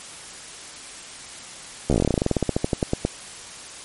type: slowing click train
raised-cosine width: 2 ms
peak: -6 dBFS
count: 25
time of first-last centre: 1.9-3.05 s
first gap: 13 ms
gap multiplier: 1.1
effects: white hiss -39 dBFS RMS until 3.84 s + MP3 48 kbps